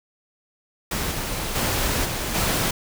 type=noise with level steps; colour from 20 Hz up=pink; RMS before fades=-26 / -28 / -23 / -27 / -22 dBFS; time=0.91-2.71 s; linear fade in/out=5 ms; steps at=1.11 / 1.55 / 2.05 / 2.34 s; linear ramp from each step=10 ms; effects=none